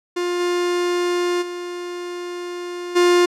45% pulse tone with level steps, 353 Hz, F4, 19 cents sharp, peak -20 / -18 / -27 / -12 dBFS, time 0.16-3.26 s, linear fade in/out 10 ms, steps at 0.39 / 1.41 / 2.95 s, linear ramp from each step 20 ms, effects low-pass 8000 Hz 12 dB/octave

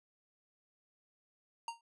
square tone with exponential decay, 928 Hz, A#5, 8 cents flat, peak -35 dBFS, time 1.68-1.81 s, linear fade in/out 2 ms, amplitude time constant 28 ms, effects resampled to 24000 Hz

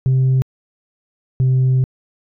sine tone pair in turn, 130.81 / 129.53 Hz, C3 / C3, 0 / -17 cents, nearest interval unison, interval 17 cents, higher first, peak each -9 dBFS, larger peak neither, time 0.06-0.42 / 1.4-1.84 s, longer second, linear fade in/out 0 ms, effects tanh soft clip ceiling -10 dBFS

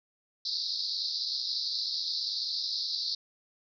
white band-pass noise, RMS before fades -33 dBFS, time 0.45-3.15 s, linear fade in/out 5 ms, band 3900 to 5100 Hz, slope 96 dB/octave, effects none

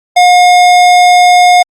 sine tone with hard clipping, 717 Hz, F5, 45 cents sharp, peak -4 dBFS, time 0.16-1.63 s, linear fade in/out 10 ms, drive 17 dB, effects Opus 48 kbps

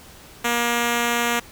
5% pulse tone, 237.3 Hz, A#3, 31 cents sharp, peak -8 dBFS, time 0.44-1.4 s, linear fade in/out 10 ms, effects pink hiss -45 dBFS RMS until 1.51 s

